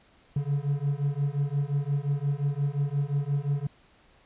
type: beating tone pair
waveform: triangle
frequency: 139.7 / 145.4 Hz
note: C#3 / D3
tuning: +14 / -17 cents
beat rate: 5.7 Hz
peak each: -26 dBFS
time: 0.36-3.67 s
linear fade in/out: 5 ms
effects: pink hiss -60 dBFS RMS until 4.25 s + resampled to 8000 Hz